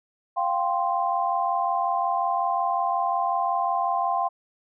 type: chord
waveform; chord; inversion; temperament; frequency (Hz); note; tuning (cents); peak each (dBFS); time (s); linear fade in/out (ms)
sine; F suspended second; none; equal; 698.5 / 784 / 1046.5; F5 / G5 / C6; 0 / 0 / 0; -26; 0.36-4.29; 20
effects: none